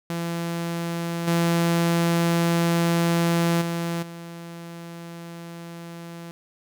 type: tone with level steps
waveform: sawtooth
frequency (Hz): 169.2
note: E3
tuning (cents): +45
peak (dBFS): -22 / -15 / -21 / -32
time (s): 0.1-6.31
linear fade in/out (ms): 0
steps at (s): 1.27 / 3.61 / 4.02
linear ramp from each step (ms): 10
effects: none